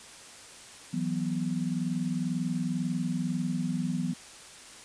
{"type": "chord", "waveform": "sine", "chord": "E suspended second", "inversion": "none", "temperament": "equal", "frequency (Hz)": [164.81, 185, 246.9], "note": ["E3", "F#3", "B3"], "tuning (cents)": [0, 0, 0], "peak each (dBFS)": -32, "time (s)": [0.93, 4.14], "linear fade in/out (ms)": 10, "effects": ["white hiss -48 dBFS RMS until 4.84 s", "resampled to 22050 Hz"]}